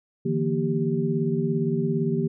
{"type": "tone cluster", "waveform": "sine", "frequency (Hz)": [150.2, 167.7, 233.9, 390.7], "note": ["D3", "E3", "A#3", "G4"], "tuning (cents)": [39, 30, 6, -6], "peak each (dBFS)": -27, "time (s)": [0.25, 2.28], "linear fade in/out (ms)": 10, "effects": []}